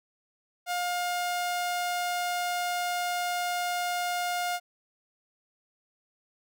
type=tone; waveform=sawtooth; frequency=710 Hz; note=F5; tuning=28 cents sharp; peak=-24 dBFS; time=0.66-4.6 s; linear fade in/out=50 ms; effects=none